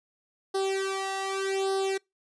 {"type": "tone with flanger", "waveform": "sawtooth", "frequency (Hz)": 387.1, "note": "G4", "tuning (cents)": -22, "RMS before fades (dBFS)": -29, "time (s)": [0.54, 1.98], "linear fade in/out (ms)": 10, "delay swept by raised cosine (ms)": [0.21, 1.09], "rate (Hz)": 0.84, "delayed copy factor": 0.95, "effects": ["noise-tail reverb RT60 0.2 s tail -26 dB re dry", "resampled to 22050 Hz"]}